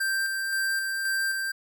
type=tone with tremolo; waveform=square; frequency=1574 Hz; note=G6; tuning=7 cents sharp; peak=-25 dBFS; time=0-1.52 s; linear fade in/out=10 ms; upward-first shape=square; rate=1.9 Hz; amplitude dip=30%; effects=none